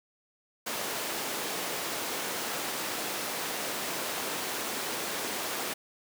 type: high-pass noise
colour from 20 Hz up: pink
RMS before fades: -34 dBFS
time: 0.66-5.74 s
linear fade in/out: 10 ms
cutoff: 330 Hz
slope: 12 dB/octave
effects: none